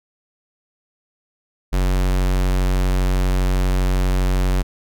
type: tone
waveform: square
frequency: 46.25 Hz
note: F#1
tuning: in tune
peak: -16 dBFS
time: 1.72-4.63 s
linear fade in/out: 20 ms
effects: none